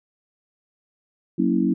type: chord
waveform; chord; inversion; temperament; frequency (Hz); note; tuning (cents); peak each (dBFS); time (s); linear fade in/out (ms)
sine; F# dominant seventh; none; equal with one note detuned; 185 / 233.1 / 277.2 / 326.4; F#3 / A#3 / C#4 / E4; 0 / 0 / 0 / -17; -23; 1.38-1.74; 10
effects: none